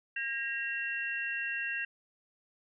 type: tone cluster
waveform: sine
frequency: 1620 / 1880 / 2733 Hz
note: G#6 / A#6 / F7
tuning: -43 / +14 / -38 cents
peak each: -36 / -38 / -36 dBFS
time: 0.16-1.85 s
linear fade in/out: 5 ms
effects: none